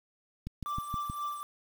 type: click train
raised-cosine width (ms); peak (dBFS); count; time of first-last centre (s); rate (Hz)
5; -24; 5; 0.47-1.099; 6.36
type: tone with tremolo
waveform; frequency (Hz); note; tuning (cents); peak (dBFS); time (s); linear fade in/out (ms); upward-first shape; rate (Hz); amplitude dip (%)
triangle; 1174; D6; -1; -29; 0.66-1.43; 0; triangle; 3.8; 65
effects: 8-bit